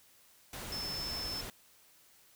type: tone in noise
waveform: sine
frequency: 5274 Hz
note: E8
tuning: in tune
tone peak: -37 dBFS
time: 0.72-1.41 s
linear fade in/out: 2 ms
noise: pink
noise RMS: -43 dBFS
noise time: 0.53-1.5 s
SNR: +3 dB
effects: white hiss -63 dBFS RMS until 2.35 s